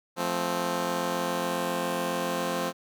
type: chord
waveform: 10% pulse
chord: F major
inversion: none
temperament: just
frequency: 174.61 / 218.3 / 261.9 Hz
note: F3 / A3 / C4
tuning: 0 / -13 / +2 cents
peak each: -23 / -26 / -24 dBFS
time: 0.16-2.73 s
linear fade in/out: 50 ms
effects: none